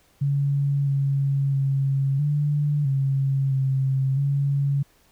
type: tone with pitch steps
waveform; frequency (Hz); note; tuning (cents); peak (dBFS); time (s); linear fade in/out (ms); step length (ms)
sine; 140.8 / 138.5 / 136.8 / 146.8 / 136.3 / 133.9 / 140.2; C#3 / C#3 / C#3 / D3 / C#3 / C3 / C#3; +27 / -1 / -23 / 0 / -29 / +40 / +20; -19; 0.21-4.83; 10; 660
effects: pink hiss -60 dBFS RMS until 5.11 s